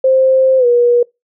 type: tone with pitch glide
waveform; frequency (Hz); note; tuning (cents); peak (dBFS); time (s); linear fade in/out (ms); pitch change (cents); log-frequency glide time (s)
sine; 525 to 481.4; C5 to B4; +6 to -44; -7; 0.04-1.03; 5; -150; 0.58-0.66
effects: noise-tail reverb RT60 0.2 s tail -25 dB re dry